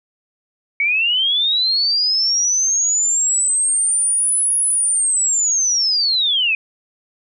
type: linear two-way sweep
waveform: sine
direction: up then down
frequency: 2217 to 10470 to 2465 Hz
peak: -14 dBFS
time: 0.8-6.55 s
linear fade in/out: 2 ms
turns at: 4.57 s
effects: none